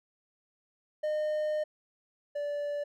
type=tone pair in turn; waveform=triangle; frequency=610 / 581.4 Hz; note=D#5 / D5; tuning=-34 / -18 cents; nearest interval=minor second; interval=84 cents; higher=first; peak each=-26 / -29 dBFS; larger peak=first; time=1.03-1.64 / 2.35-2.84 s; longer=first; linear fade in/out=10 ms; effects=none